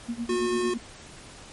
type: tone with tremolo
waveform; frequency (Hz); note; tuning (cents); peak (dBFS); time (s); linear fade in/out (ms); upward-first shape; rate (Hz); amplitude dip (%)
sine; 235.2; A#3; +16; -26; 0.08-0.78; 10; sine; 9; 90
type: tone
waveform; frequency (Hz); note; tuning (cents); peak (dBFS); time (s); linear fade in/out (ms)
square; 361.3; F#4; -41; -25; 0.29-0.74; 5
effects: pink hiss -46 dBFS RMS until 1.52 s + MP3 48 kbps